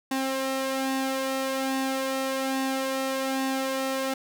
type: tone with flanger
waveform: sawtooth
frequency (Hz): 266.2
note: C4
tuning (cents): +30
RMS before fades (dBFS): -28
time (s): 0.11-4.14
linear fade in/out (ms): 5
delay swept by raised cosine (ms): 1.1 to 2.2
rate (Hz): 1.2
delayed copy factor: +0.55
effects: none